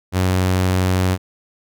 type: tone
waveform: sawtooth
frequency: 92.5 Hz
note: F#2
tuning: in tune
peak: -11 dBFS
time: 0.12-1.18 s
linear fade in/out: 50 ms
effects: none